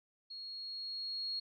sine tone with level ramp, 4300 Hz, C8, 47 cents sharp, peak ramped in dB -44 to -35 dBFS, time 0.3-1.4 s, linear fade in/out 10 ms, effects none

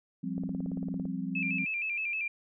sine chord, F suspended second, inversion none, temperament just, 174.61 / 196.44 / 261.9 Hz, F3 / G3 / C4, 0 / +4 / +2 cents, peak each -36 dBFS, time 0.23-1.65 s, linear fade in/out 10 ms
click train, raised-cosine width 2 ms, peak -29 dBFS, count 13, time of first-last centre 0.38-1.054 s, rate 17.8 Hz
sine tone with vibrato, 2489 Hz, D#7, in tune, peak -30 dBFS, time 1.35-2.28 s, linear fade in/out 5 ms, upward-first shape square, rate 6.4 Hz, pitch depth 76 cents each way
effects none

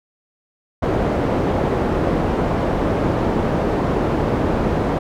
white low-pass noise, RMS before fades -19 dBFS, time 0.82-4.99 s, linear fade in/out 10 ms, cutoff 530 Hz, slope 12 dB/octave, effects none

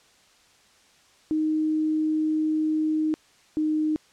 sine tone pair in turn, 311.1 / 308.8 Hz, D#4 / D#4, 0 / -13 cents, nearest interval unison, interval 13 cents, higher first, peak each -21 dBFS, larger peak neither, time 1.31-3.14 / 3.57-3.96 s, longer first, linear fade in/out 0 ms, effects white hiss -58 dBFS RMS until 4.12 s + low-pass 7000 Hz 12 dB/octave

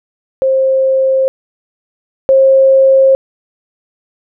sine tone pair in turn, 530 / 534.9 Hz, C5 / C5, +22 / +38 cents, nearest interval unison, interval 16 cents, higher second, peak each -8 / -4 dBFS, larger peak second, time 0.42-1.28 / 2.29-3.15 s, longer neither, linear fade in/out 0 ms, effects none

